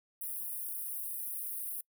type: high-pass noise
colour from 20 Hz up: white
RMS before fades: -39 dBFS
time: 0.21-1.81 s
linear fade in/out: 5 ms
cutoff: 9300 Hz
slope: 96 dB/octave
effects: noise-tail reverb RT60 0.1 s tail -26 dB re dry